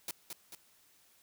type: noise with echo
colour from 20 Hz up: white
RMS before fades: -38 dBFS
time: 0.08-0.11 s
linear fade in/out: 2 ms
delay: 220 ms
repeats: 2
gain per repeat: -5 dB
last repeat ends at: 0.55 s
effects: white hiss -66 dBFS RMS until 1.22 s